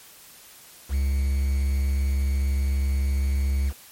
triangle tone with quantisation, 68.3 Hz, C#2, 25 cents flat, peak -18 dBFS, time 0.89-3.73 s, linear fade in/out 50 ms, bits 7, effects white hiss -48 dBFS RMS until 3.91 s + MP3 64 kbps

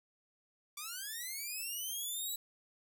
5% pulse linear sweep, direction up, 1143 to 3951 Hz, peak -30 dBFS, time 0.77-2.36 s, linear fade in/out 5 ms, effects none

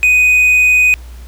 triangle tone, 2493 Hz, D#7, 3 cents sharp, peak -5 dBFS, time 0.03-0.94 s, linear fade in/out 0 ms, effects added 60 Hz sine -29 dBFS peak until 1.27 s + pink hiss -44 dBFS RMS until 1.27 s

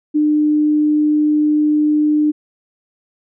sine tone, 301.1 Hz, D4, 43 cents sharp, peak -11 dBFS, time 0.14-2.32 s, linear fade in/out 20 ms, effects none

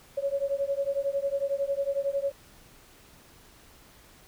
sine beating tone pair, 551 / 562 Hz, C#5 / C#5, -11 / +24 cents, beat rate 11 Hz, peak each -29 dBFS, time 0.17-2.32 s, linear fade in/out 10 ms, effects pink hiss -55 dBFS RMS until 4.27 s

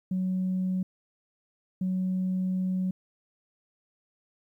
sine tone bursts at uneven times, 185.6 Hz, F#3, 6 cents sharp, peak -24 dBFS, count 2, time 0.11-0.83 / 1.81-2.91 s, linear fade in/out 5 ms, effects tanh soft clip ceiling -22 dBFS + 11-bit

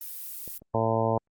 violet noise, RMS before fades -38 dBFS, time 0.01-0.58 s, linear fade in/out 2 ms
clicks, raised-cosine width 2 ms, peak -29 / -35 dBFS, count 2, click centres 0.477 / 0.62 s
harmonic tone, 112.5 Hz, A2, 39 cents sharp, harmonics 1 / 2 / 3 / 4 / 5 / 6 / 7 / 8 / 9, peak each -29 / -32 / -35 / -30 / -29 / -30 / -35 / -31 / -35 dBFS, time 0.74-1.18 s, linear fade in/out 5 ms
effects Opus 24 kbps

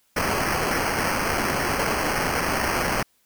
violet noise with sample-and-hold, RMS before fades -24 dBFS, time 0.16-3.03 s, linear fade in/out 5 ms, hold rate 3675 Hz, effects white hiss -65 dBFS RMS until 3.25 s

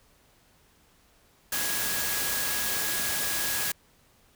sine tone in noise, 1661.2 Hz, G#6, in tune, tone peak -36 dBFS, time 1.52-3.72 s, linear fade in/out 5 ms, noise white, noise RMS -29 dBFS, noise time 1.52-3.72 s, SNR -10 dB, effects pink hiss -62 dBFS RMS until 4.35 s

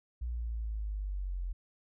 sine linear sweep, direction down, 60.6 to 43 Hz, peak -33 dBFS, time 0.21-1.53 s, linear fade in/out 10 ms, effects none

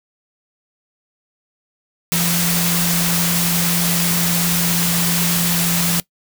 sine tone in noise, 171.8 Hz, F3, 28 cents flat, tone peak -19 dBFS, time 2.12-6 s, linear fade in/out 0 ms, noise white, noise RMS -19 dBFS, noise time 2.12-6 s, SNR -3 dB, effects noise-tail reverb RT60 0.1 s tail -21 dB re dry

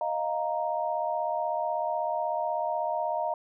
sine chord, Eb suspended second, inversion none, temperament equal, 622.3 / 698.5 / 932.3 Hz, Eb5 / F5 / Bb5, 0 / 0 / 0 cents, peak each -31 dBFS, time 0.01-3.34 s, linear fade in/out 2 ms, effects none

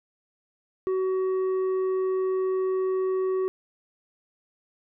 triangle tone with tanh clipping, 376.2 Hz, F#4, 29 cents sharp, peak -24 dBFS, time 0.87-3.48 s, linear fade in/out 0 ms, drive 10 dB, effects none

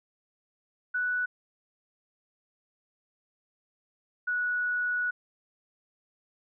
sine tone pair in turn, 1480 / 1468.1 Hz, F#6 / F#6, 0 / -14 cents, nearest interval unison, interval 14 cents, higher first, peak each -26 dBFS, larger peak neither, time 0.94-1.26 / 4.27-5.11 s, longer second, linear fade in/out 10 ms, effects none

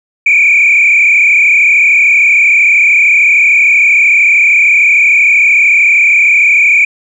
sine tone with frequency modulation, 2349 Hz, D7, in tune, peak -3 dBFS, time 0.26-6.85 s, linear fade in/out 5 ms, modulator 33.1 Hz, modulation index 2.9, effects tanh soft clip ceiling 0 dBFS

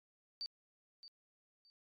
sine tone with echo, 4611 Hz, D8, 33 cents flat, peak -39 dBFS, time 0.41-0.46 s, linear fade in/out 0 ms, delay 620 ms, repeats 2, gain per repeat -13 dB, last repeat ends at 1.7 s, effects MP3 96 kbps

